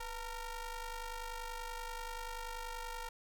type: ring-modulated tone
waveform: sawtooth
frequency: 466.2 Hz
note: A#4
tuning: in tune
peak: -34 dBFS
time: 0-3.09 s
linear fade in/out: 5 ms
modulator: 441 Hz
effects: none